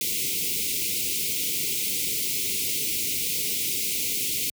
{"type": "band-stop noise", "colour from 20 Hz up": "white", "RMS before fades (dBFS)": -27, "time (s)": [0.01, 4.5], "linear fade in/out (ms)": 2, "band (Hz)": [490, 2100], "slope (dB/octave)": 96, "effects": ["high-pass 80 Hz 12 dB/octave"]}